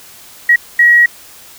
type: tone bursts at uneven times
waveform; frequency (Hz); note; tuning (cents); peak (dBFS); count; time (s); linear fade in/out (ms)
sine; 1907; A#6; +39; -4; 2; 0.49-0.56 / 0.79-1.06; 5
effects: white hiss -38 dBFS RMS until 1.58 s